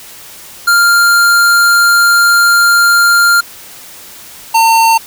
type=tone pair in turn; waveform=square; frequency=1396.9 / 906.2 Hz; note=F6 / A#5; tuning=0 / -49 cents; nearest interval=perfect fifth; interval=749 cents; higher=first; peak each=-6 dBFS; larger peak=neither; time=0.67-3.41 / 4.54-4.98 s; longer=first; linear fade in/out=10 ms; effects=white hiss -33 dBFS RMS until 5.06 s